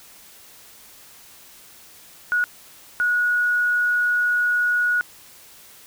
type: tone bursts at uneven times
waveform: sine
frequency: 1457 Hz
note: F#6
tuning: 27 cents flat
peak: -17 dBFS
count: 2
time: 2.32-2.44 / 3-5.01 s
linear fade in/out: 0 ms
effects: white hiss -47 dBFS RMS until 5.86 s